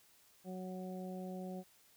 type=harmonic tone; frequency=185 Hz; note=F#3; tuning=in tune; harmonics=1 / 2 / 3 / 4; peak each=-43 / -49 / -50 / -52 dBFS; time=0.44-1.64 s; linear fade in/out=50 ms; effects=white hiss -67 dBFS RMS until 1.96 s